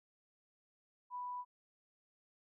sine tone, 987.8 Hz, B5, in tune, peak -40 dBFS, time 1.1-1.45 s, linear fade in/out 50 ms, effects none

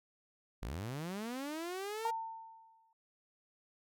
sawtooth linear sweep, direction up, 43.65 to 473.9 Hz, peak -35 dBFS, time 0.62-2.11 s, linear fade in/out 10 ms
sine tone with exponential decay, 900 Hz, A5, 39 cents sharp, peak -31 dBFS, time 2.05-2.93 s, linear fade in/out 2 ms, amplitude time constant 190 ms
effects none

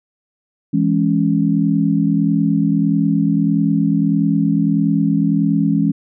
sine chord, C# minor, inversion first, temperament just, 166.31 / 207.9 / 277.2 Hz, E3 / G#3 / C#4, +16 / +2 / 0 cents, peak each -17 dBFS, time 0.73-5.92 s, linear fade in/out 10 ms, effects none

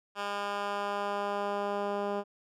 10% pulse tone with band-pass filter sweep, 202.7 Hz, G#3, 42 cents flat, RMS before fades -33 dBFS, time 0.15-2.24 s, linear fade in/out 50 ms, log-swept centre 1700 to 440 Hz, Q 0.71, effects none

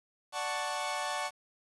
sawtooth chord, D major seventh, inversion none, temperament equal, 587.3 / 740 / 880 / 1108.7 Hz, D5 / F#5 / A5 / C#6, 0 / 0 / 0 / 0 cents, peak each -36 / -34 / -34 / -34 dBFS, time 0.32-1.31 s, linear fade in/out 50 ms, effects resampled to 24000 Hz + 9-bit

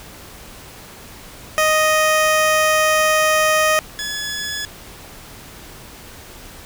15% pulse tone pair in turn, 622.3 / 1699.2 Hz, D#5 / G#6, 0 / +39 cents, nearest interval octave + perfect fourth, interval 1739 cents, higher second, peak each -7 / -17 dBFS, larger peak first, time 1.58-3.79 / 3.99-4.65 s, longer first, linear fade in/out 0 ms, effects pink hiss -39 dBFS RMS until 6.65 s

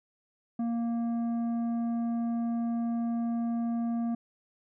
triangle tone with tanh clipping, 233.1 Hz, A#3, in tune, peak -29 dBFS, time 0.59-4.15 s, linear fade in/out 5 ms, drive 12 dB, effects none

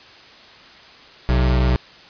square tone pair together, 61.9 / 128.69 Hz, B1 / C3, +5 / -28 cents, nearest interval octave + minor second, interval 1267 cents, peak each -16 / -22 dBFS, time 1.29-1.76 s, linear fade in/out 0 ms, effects white hiss -44 dBFS RMS until 2.09 s + resampled to 11025 Hz

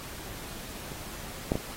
clicks, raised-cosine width 2 ms, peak -27 / -11 / -15 dBFS, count 3, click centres 0.918 / 1.519 / 1.555 s, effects pink hiss -42 dBFS RMS until 1.76 s + AAC 48 kbps

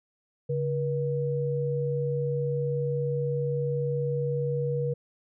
sine tone pair together, 141.49 / 480.6 Hz, C#3 / B4, +36 / -47 cents, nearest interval octave + major sixth, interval 2117 cents, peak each -28 dBFS, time 0.49-4.94 s, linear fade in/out 10 ms, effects none

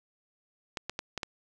clicks, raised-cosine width 0.2 ms, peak -16 dBFS, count 5, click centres 0.772 / 0.896 / 0.991 / 1.177 / 1.232 s, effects none

